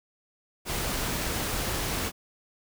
pink noise, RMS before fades -30 dBFS, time 0.65-2.12 s, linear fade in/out 50 ms, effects none

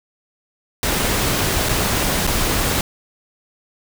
pink noise with dropouts, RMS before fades -19 dBFS, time 0.83-2.81 s, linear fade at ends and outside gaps 1 ms, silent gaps 1.688-1.692 / 2.268-2.274 s, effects none

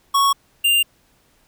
square tone pair in turn, 1108.7 / 2794 Hz, C#6 / F7, 0 / 0 cents, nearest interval octave + major third, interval 1600 cents, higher second, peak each -14 dBFS, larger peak neither, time 0.14-0.33 / 0.64-0.83 s, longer neither, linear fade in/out 10 ms, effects pink hiss -59 dBFS RMS until 1.47 s

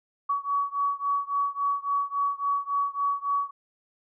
sine beating tone pair, 1129 / 1132.6 Hz, C#6 / C#6, +31 / +37 cents, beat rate 3.6 Hz, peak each -27 / -28 dBFS, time 0.29-3.51 s, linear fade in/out 10 ms, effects none

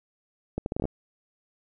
accelerating click train, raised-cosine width 2 ms, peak -15 dBFS, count 8, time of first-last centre 0.58-0.854 s, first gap 81 ms, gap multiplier 0.74, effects none

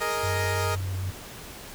15% pulse chord, Ab suspended second, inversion none, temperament equal, 415.3 / 466.2 / 622.3 Hz, Ab4 / Bb4 / Eb5, 0 / 0 / 0 cents, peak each -26 / -23 / -24 dBFS, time 0-0.76 s, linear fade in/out 20 ms
sine tone with pitch glide, 95.1 to 93.84 Hz, F#2 to F#2, +48 to +25 cents, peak -27 dBFS, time 0.23-1.11 s, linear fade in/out 10 ms, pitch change -23 cents, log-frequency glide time 0.53-0.81 s
effects pink hiss -42 dBFS RMS until 1.74 s

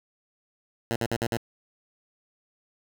10% pulse tone bursts, 116.3 Hz, A#2, 4 cents flat, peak -17 dBFS, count 5, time 0.91-1.371 s, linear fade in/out 0 ms, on 49 ms, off 54 ms, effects none

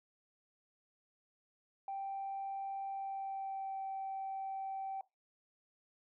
sine tone with pitch glide, 783 to 774.5 Hz, G5 to G5, -2 to -21 cents, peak -37 dBFS, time 1.88-5.01 s, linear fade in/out 2 ms, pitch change -19 cents, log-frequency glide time 2.86-3.81 s, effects noise-tail reverb RT60 0.2 s tail -19 dB re dry + tanh soft clip ceiling -34 dBFS

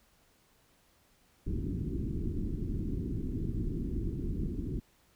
pink low-pass noise, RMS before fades -34 dBFS, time 1.46-4.8 s, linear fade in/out 10 ms, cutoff 360 Hz, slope 48 dB/octave, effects pink hiss -67 dBFS RMS until 5.15 s

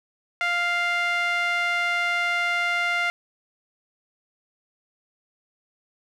sawtooth tone with band-pass filter, 698.5 Hz, F5, in tune, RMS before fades -24 dBFS, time 0.41-3.1 s, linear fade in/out 0 ms, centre 1900 Hz, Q 2.6, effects none

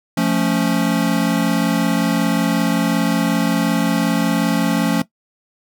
square chord, F augmented, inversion none, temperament equal, 174.61 / 220 / 277.2 Hz, F3 / A3 / C#4, 0 / 0 / 0 cents, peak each -20 dBFS, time 0.17-5.02 s, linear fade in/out 5 ms, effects noise-tail reverb RT60 0.1 s tail -17 dB re dry

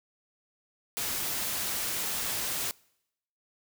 white noise, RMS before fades -32 dBFS, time 0.97-2.71 s, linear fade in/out 0 ms, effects noise-tail reverb RT60 0.8 s tail -25 dB re dry

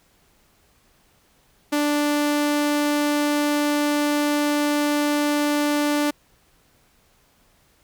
sawtooth tone, 293.7 Hz, D4, in tune, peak -15 dBFS, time 1.72-6.11 s, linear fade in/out 10 ms, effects pink hiss -60 dBFS RMS until 7.83 s

